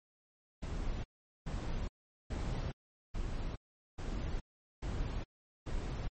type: noise bursts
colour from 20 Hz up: brown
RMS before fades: -37 dBFS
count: 7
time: 0.62-6.08 s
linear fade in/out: 10 ms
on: 420 ms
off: 420 ms
effects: MP3 32 kbps